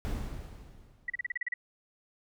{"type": "noise with exponential decay", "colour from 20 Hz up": "brown", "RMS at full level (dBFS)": -31, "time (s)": [0.05, 1.34], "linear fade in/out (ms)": 0, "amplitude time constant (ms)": 280}
{"type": "tone bursts", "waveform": "sine", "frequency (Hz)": 1949, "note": "B6", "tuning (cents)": -23, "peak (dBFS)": -29, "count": 9, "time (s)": [1.08, 1.54], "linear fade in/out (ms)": 5, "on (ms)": 20, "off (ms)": 35}
{"effects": []}